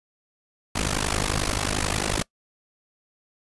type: noise with amplitude modulation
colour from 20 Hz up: pink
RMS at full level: -21 dBFS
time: 0.75-2.23 s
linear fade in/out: 10 ms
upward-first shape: sine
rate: 51.3 Hz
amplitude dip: 95%
effects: noise-tail reverb RT60 0.1 s tail -24 dB re dry + resampled to 24000 Hz